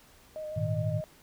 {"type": "tone with vibrato", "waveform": "sine", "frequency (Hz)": 617, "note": "D#5", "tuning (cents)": -15, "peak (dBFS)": -35, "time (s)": [0.36, 1.04], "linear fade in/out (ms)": 0, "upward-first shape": "square", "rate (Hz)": 6.4, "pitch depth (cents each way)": 15}
{"type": "chord", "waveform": "sine", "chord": "Ab suspended second", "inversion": "none", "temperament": "equal", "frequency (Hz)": [103.83, 116.54, 155.56], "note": ["Ab2", "Bb2", "Eb3"], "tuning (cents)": [0, 0, 0], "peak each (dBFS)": -32, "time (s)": [0.56, 1.01], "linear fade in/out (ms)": 10}
{"effects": ["pink hiss -58 dBFS RMS until 1.22 s"]}